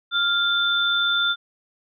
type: tone pair together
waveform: sine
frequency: 1396.9 / 3543 Hz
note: F6 / A7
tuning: 0 / +11 cents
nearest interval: octave + major third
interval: 1611 cents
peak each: -21 dBFS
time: 0.11-1.36 s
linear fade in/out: 50 ms
effects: none